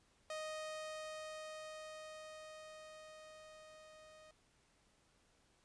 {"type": "tone with level ramp", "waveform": "sawtooth", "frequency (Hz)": 622.3, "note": "D#5", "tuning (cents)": 0, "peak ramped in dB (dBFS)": [-38, -55], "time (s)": [0.3, 4.31], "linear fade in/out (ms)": 2, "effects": ["pink hiss -73 dBFS RMS until 5.64 s", "resampled to 22050 Hz"]}